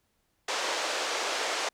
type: band-pass noise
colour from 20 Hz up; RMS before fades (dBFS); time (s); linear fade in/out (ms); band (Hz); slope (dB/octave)
pink; -31; 0.48-1.69; 5; 440 to 7000; 24
effects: pink hiss -74 dBFS RMS until 1.73 s